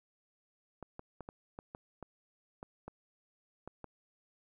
clicks, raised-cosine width 1 ms, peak -30 dBFS, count 11, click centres 0.827 / 0.994 / 1.207 / 1.289 / 1.589 / 1.749 / 2.027 / 2.629 / 2.88 / 3.676 / 3.843 s, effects 12-bit

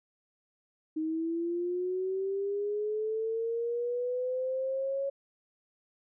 sine linear sweep, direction up, 311.4 to 554.4 Hz, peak -29 dBFS, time 0.96-5.1 s, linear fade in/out 10 ms, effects none

